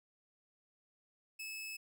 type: tone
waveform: sawtooth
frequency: 2600 Hz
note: E7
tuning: 24 cents flat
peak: -39 dBFS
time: 1.39-1.77 s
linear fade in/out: 10 ms
effects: none